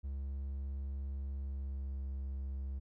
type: tone with pitch glide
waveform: triangle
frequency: 68.5 to 67.44 Hz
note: C#2 to C#2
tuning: -20 to -47 cents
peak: -35 dBFS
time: 0.03-2.8 s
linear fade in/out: 20 ms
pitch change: -27 cents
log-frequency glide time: 1.31-2.06 s
effects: none